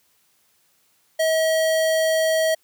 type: tone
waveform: square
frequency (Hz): 640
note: D#5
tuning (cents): +49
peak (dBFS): -18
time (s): 1.19-2.55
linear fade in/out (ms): 10
effects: white hiss -63 dBFS RMS until 2.63 s + high-pass 60 Hz 12 dB/octave